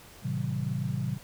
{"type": "chord", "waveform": "sine", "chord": "A diminished seventh", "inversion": "none", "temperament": "just", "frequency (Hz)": [110, 132, 158.4, 190.08], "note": ["A2", "C3", "Eb3", "Gb3"], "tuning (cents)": [0, 16, 31, 47], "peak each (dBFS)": [-35, -31, -35, -35], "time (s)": [0.22, 1.19], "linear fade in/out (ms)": 50, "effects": ["pink hiss -51 dBFS RMS until 1.23 s"]}